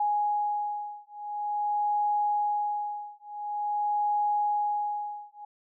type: beating tone pair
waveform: sine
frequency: 830.6 / 831.07 Hz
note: G#5 / G#5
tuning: 0 / +1 cents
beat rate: 0.47 Hz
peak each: -29 dBFS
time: 0-5.45 s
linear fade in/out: 5 ms
effects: none